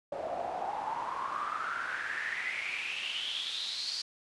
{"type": "noise with band-pass filter sweep", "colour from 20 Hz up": "pink", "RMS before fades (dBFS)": -36, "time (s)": [0.12, 4.02], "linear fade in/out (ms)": 5, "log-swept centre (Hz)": [590, 4700], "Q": 7.8, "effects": ["resampled to 24000 Hz"]}